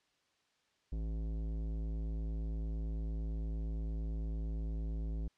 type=tone with tanh clipping; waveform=sine; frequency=54.4 Hz; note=A1; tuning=19 cents flat; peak=-37 dBFS; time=0.92-5.28 s; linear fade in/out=5 ms; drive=15 dB; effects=white hiss -75 dBFS RMS until 5.37 s + low-pass 5000 Hz 12 dB/octave